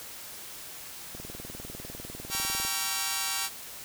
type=click train; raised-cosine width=2 ms; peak=-28 dBFS; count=31; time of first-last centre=1.15-2.65 s; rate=20 Hz
type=chord; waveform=5% pulse; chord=G diminished seventh; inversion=none; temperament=just; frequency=784 / 940.8 / 1128.9 / 1354.7 Hz; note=G5 / Bb5 / Db6 / Fb6; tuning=0 / +16 / +31 / +47 cents; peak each=-23 dBFS; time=2.29-3.5 s; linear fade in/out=50 ms
effects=white hiss -43 dBFS RMS until 3.84 s